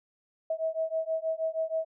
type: beating tone pair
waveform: sine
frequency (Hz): 641 / 647.3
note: E5 / E5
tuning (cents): -49 / -32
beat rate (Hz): 6.3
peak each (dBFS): -31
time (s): 0.5-1.85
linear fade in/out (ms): 5
effects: none